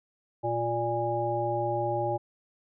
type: harmonic tone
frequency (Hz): 117.4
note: A#2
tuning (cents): +13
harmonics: 1 / 3 / 5 / 7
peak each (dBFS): -34 / -32 / -31 / -30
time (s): 0.43-2.18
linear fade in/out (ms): 20
effects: none